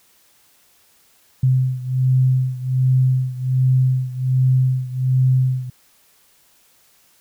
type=beating tone pair; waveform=sine; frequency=128.8 / 130.1 Hz; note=C3 / C3; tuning=-27 / -9 cents; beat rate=1.3 Hz; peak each=-16 / -19 dBFS; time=1.43-5.7 s; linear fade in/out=5 ms; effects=white hiss -56 dBFS RMS until 7.2 s